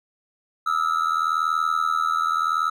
triangle tone with amplitude modulation, 1300 Hz, E6, 24 cents flat, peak -14 dBFS, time 0.66-2.7 s, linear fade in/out 10 ms, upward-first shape sine, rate 80.8 Hz, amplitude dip 90%, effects none

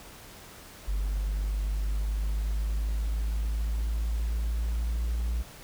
triangle exponential sweep, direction up, 49 to 58.2 Hz, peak -23 dBFS, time 0.87-5.43 s, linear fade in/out 20 ms, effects tanh soft clip ceiling -21 dBFS + pink hiss -48 dBFS RMS until 5.63 s

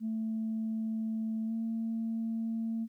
sine tone with pitch glide, 221.5 to 225.9 Hz, A3 to A3, +12 to +46 cents, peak -30 dBFS, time 0-2.88 s, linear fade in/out 50 ms, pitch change +34 cents, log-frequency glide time 1.46-1.52 s, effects tanh soft clip ceiling -27 dBFS + 12-bit

